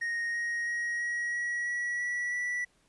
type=tone with pitch steps; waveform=triangle; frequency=1864.7 / 1877.7 / 1890.7 / 1903.9 / 1917.1 / 1930.5 / 1943.9 / 1957.4 Hz; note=A#6 / A#6 / A#6 / A#6 / A#6 / B6 / B6 / B6; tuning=0 / +12 / +24 / +36 / +48 / -40 / -28 / -16 cents; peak=-28 dBFS; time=0.01-2.65 s; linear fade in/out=10 ms; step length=330 ms; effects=pink hiss -68 dBFS RMS until 2.88 s + resampled to 24000 Hz